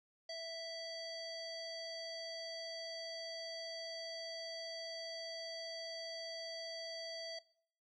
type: tone with low-pass filter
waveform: square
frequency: 659 Hz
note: E5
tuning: 1 cent flat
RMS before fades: -45 dBFS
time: 0.29-7.39 s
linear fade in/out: 5 ms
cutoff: 4900 Hz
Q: 10
effects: noise-tail reverb RT60 0.6 s tail -21 dB re dry